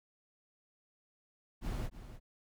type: noise with echo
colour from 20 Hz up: brown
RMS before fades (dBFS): -36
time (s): 1.61-1.9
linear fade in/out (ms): 50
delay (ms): 300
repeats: 1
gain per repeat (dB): -12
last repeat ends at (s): 2.2
effects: none